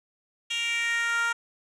10% pulse tone with high-pass filter sweep, 466.2 Hz, A#4, in tune, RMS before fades -27 dBFS, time 0.5-1.33 s, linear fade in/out 10 ms, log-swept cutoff 3000 to 1200 Hz, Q 3.9, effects resampled to 24000 Hz

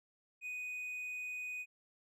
triangle tone, 2489 Hz, D#7, in tune, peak -38 dBFS, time 0.41-1.66 s, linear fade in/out 50 ms, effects none

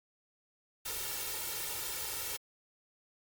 white noise with comb filter, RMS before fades -38 dBFS, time 0.85-2.37 s, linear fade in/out 10 ms, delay 2.2 ms, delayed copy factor +1, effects Opus 48 kbps

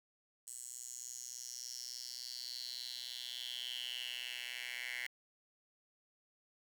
10% pulse tone with high-pass filter sweep, 123.47 Hz, B2, in tune, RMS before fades -45 dBFS, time 0.47-5.07 s, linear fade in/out 5 ms, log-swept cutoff 8000 to 2100 Hz, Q 5.8, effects 11-bit

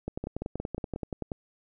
two click trains, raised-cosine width 2 ms, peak -20 / -19 dBFS, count 5 / 14, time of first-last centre 0.24-0.961 / 0.08-1.318 s, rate 5.55 / 10.5 Hz, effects none

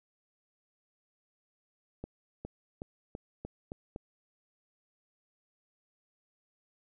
accelerating click train, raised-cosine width 2 ms, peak -26 dBFS, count 7, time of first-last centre 2.04-3.961 s, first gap 410 ms, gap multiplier 0.9, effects none

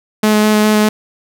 sawtooth tone with vibrato, 213 Hz, G#3, 44 cents sharp, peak -5 dBFS, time 0.23-0.89 s, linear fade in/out 5 ms, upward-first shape square, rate 4.9 Hz, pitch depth 8 cents each way, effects none

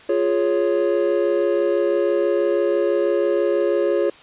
triangle chord, Db major, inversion first, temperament equal, 349.2 / 415.3 / 554.4 Hz, F4 / Ab4 / Db5, 0 / 0 / 0 cents, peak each -19 dBFS, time 0.09-4.1 s, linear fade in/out 5 ms, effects white hiss -45 dBFS RMS until 4.22 s + resampled to 8000 Hz

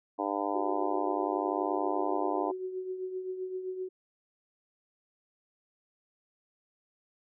harmonic tone, 100.8 Hz, G2, 49 cents sharp, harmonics 3 / 4 / 5 / 6 / 7 / 8 / 9 / 10, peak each -35 / -38 / -39 / -38 / -35 / -38 / -37 / -39 dBFS, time 0.18-2.52 s, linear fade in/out 20 ms
sine tone with tremolo, 371.8 Hz, F#4, 8 cents sharp, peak -31 dBFS, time 0.54-3.89 s, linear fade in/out 10 ms, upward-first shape triangle, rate 7.7 Hz, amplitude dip 60%
effects none

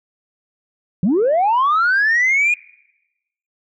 sine linear sweep, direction up, 157.9 to 2469 Hz, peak -11 dBFS, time 1.03-2.54 s, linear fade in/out 2 ms, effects noise-tail reverb RT60 1.0 s tail -25 dB re dry + tanh soft clip ceiling -10 dBFS

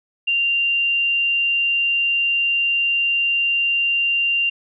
sine tone, 2780 Hz, F7, 9 cents flat, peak -16 dBFS, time 0.27-4.5 s, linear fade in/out 10 ms, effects none

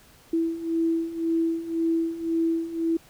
sine beating tone pair, 328.3 / 330.2 Hz, E4 / E4, -7 / +3 cents, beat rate 1.9 Hz, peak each -28 / -24 dBFS, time 0.33-2.97 s, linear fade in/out 5 ms, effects pink hiss -54 dBFS RMS until 3.09 s

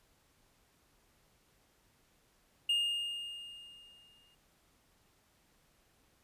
triangle tone with exponential decay, 2832 Hz, F7, 23 cents sharp, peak -25 dBFS, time 2.69-4.35 s, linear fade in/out 5 ms, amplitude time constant 360 ms, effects pink hiss -70 dBFS RMS until 6.23 s + resampled to 32000 Hz

